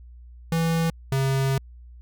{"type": "tone pair in turn", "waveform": "square", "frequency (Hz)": [164.8, 134.89], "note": ["E3", "C#3"], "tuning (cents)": [0, -47], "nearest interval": "minor third", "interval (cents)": 347, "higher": "first", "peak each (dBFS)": -21, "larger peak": "neither", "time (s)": [[0.52, 0.9], [1.12, 1.58]], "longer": "second", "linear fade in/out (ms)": 2, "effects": ["added 60 Hz sine -42 dBFS peak until 2.01 s"]}